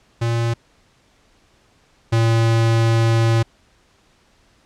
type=tone pair in turn; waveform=square; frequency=116.54 / 114.27 Hz; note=A#2 / A#2; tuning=0 / -34 cents; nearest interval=unison; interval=34 cents; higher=first; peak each=-18 / -14 dBFS; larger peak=second; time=0.21-0.54 / 2.12-3.43 s; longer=second; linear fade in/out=10 ms; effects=pink hiss -57 dBFS RMS until 4.65 s + low-pass 7000 Hz 12 dB/octave